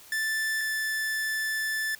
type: tone pair in turn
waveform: 45% pulse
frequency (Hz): 1760 / 1753.2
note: A6 / A6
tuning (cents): 0 / -7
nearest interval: unison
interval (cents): 7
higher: first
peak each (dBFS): -26 / -27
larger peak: first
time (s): 0.12-0.61 / 0.61-1.95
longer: second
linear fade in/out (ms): 2
effects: white hiss -51 dBFS RMS until 1.99 s